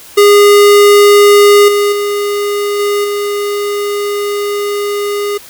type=tone with level steps; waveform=square; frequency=409.2 Hz; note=G#4; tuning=26 cents flat; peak=-3 / -9 / -13 / -11 / -14 dBFS; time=0.17-5.38 s; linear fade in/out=10 ms; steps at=1.68 / 1.92 / 2.79 / 3.04 s; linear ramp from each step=5 ms; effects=white hiss -35 dBFS RMS until 5.49 s